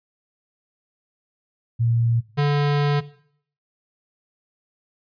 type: tone pair in turn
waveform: sine / square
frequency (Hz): 116.54 / 144.97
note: A#2 / D3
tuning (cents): 0 / -22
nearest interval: major third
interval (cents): 378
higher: second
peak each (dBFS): -17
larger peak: neither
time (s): 1.79-2.21 / 2.37-3.01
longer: second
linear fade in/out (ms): 20
effects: noise-tail reverb RT60 0.6 s tail -17 dB re dry + resampled to 11025 Hz